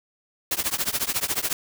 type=noise with tremolo; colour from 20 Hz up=white; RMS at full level=-22 dBFS; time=0.51-1.53 s; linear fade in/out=2 ms; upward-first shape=triangle; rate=14 Hz; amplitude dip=100%; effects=none